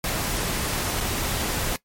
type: noise with dropouts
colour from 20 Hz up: pink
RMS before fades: -26 dBFS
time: 0.04-1.76 s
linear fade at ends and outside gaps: 1 ms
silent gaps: 1.004-1.008 s
effects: noise-tail reverb RT60 0.1 s tail -19 dB re dry + MP3 64 kbps